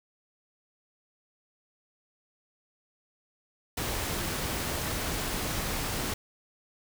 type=noise; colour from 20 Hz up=pink; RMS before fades=-32 dBFS; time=3.77-6.14 s; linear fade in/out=5 ms; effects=none